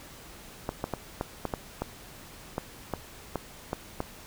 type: clicks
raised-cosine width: 1 ms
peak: -15 dBFS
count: 12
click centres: 0.691 / 0.841 / 0.937 / 1.211 / 1.453 / 1.538 / 1.82 / 2.581 / 2.937 / 3.357 / 3.731 / 4.004 s
effects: pink hiss -48 dBFS RMS until 4.26 s